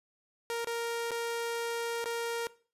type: tone with dropouts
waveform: sawtooth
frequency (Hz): 466.2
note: A#4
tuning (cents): 0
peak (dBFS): -28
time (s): 0.5-2.47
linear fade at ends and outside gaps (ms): 0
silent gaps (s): 0.645-0.672 / 1.108-1.116 / 2.042-2.058
effects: noise-tail reverb RT60 0.4 s tail -19 dB re dry + resampled to 32000 Hz